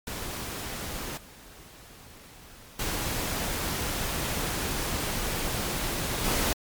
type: noise with level steps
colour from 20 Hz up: pink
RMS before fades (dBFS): -35 / -49 / -30 / -26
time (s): 0.07-6.53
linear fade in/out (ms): 2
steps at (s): 1.17 / 2.79 / 6.24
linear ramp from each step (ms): 5
effects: MP3 96 kbps